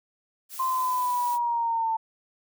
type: noise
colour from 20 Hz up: blue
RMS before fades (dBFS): -39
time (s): 0.49-1.39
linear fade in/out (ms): 50
type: linear sweep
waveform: sine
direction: down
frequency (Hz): 1046.5 to 891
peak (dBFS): -23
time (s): 0.59-1.97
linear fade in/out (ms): 10
effects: none